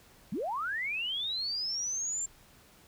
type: linear sweep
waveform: sine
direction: up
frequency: 154.2 to 7400 Hz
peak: -31 dBFS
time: 0.32-2.26 s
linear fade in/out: 5 ms
effects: pink hiss -59 dBFS RMS until 2.87 s